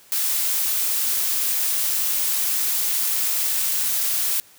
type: noise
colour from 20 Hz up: blue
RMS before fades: -22 dBFS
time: 0.12-4.4 s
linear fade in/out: 0 ms
effects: white hiss -51 dBFS RMS until 4.58 s + high-pass 80 Hz 12 dB/octave